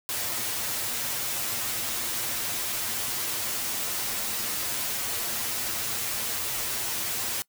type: noise with comb filter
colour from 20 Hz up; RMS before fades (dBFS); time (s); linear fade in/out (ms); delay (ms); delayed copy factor
white; -30; 0.09-7.42; 0; 8.7; +0.7
effects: noise-tail reverb RT60 0.1 s tail -22 dB re dry